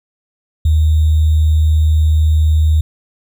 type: tone with sample-and-hold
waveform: sine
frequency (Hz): 78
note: D#2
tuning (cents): +5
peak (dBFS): -8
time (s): 0.65-2.81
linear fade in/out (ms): 5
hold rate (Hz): 3675
effects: none